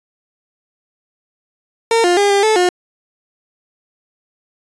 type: tone with pitch steps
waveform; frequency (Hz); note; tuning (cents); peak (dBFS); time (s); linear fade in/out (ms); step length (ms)
30% pulse; 457.4 / 352.6 / 404.9 / 399.9 / 435.6 / 358.9; A#4 / F4 / G#4 / G4 / A4 / F4; -33 / +17 / -44 / +35 / -17 / +47; -8; 1.91-2.69; 2; 130
effects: resampled to 22050 Hz